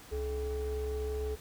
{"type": "ring-modulated tone", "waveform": "triangle", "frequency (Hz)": 180, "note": "F#3", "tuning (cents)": -47, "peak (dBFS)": -27, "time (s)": [0.11, 1.36], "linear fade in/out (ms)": 20, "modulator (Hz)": 248, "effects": ["pink hiss -52 dBFS RMS until 1.4 s"]}